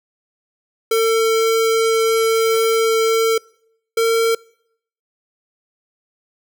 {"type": "tone pair in turn", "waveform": "square", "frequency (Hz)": [449.7, 455.5], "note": ["A4", "A#4"], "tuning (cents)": [38, -40], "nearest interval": "unison", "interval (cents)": 22, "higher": "second", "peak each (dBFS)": -14, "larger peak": "neither", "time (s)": [[0.91, 3.38], [3.97, 4.35]], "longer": "first", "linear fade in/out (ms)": 5, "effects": ["noise-tail reverb RT60 0.7 s tail -25 dB re dry"]}